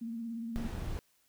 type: tone with vibrato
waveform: sine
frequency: 230 Hz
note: A#3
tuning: 23 cents flat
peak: -36 dBFS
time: 0.01-0.68 s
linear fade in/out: 10 ms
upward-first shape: triangle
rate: 17 Hz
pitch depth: 47 cents each way
type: noise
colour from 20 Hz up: brown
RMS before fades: -37 dBFS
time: 0.56-0.99 s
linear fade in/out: 0 ms
effects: white hiss -71 dBFS RMS until 1.28 s